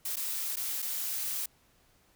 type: noise with dropouts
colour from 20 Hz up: blue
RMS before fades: -34 dBFS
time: 0.05-1.46 s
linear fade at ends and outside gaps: 5 ms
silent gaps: 0.159-0.167 / 0.559-0.568 / 0.82-0.824 s
effects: pink hiss -66 dBFS RMS until 2.15 s